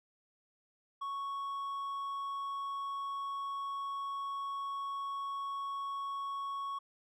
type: tone with hard clipping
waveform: sine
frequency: 1108.7 Hz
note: C#6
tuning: in tune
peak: -37 dBFS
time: 1.01-6.79 s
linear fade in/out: 10 ms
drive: 3 dB
effects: none